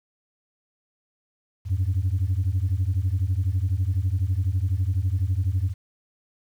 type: beating tone pair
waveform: sine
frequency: 87.6 / 99.6 Hz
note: F2 / G2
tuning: +6 / +28 cents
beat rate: 12 Hz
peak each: -22 dBFS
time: 1.65-5.74 s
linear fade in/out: 50 ms
effects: tanh soft clip ceiling -17 dBFS + 9-bit